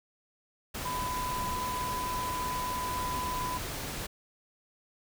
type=tone in noise; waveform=sine; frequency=1000 Hz; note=B5; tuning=21 cents sharp; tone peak=-32 dBFS; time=0.85-3.58 s; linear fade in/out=10 ms; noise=pink; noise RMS=-37 dBFS; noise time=0.74-4.07 s; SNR=+2 dB; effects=none